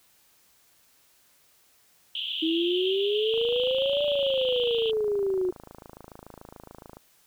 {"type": "band-pass noise", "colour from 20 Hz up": "pink", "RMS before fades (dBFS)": -32, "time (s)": [2.15, 4.91], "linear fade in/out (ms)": 2, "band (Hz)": [2900, 3400], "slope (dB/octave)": 96}
{"type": "exponential two-way sweep", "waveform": "sine", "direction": "up then down", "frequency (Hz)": [317.5, 587.3, 360.7], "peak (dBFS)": -23, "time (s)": [2.42, 5.51], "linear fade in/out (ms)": 10, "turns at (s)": 4.05}
{"type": "click train", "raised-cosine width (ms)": 1, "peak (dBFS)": -29, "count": 99, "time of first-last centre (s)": [3.34, 6.97], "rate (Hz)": 27}
{"effects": ["white hiss -62 dBFS RMS until 7.26 s"]}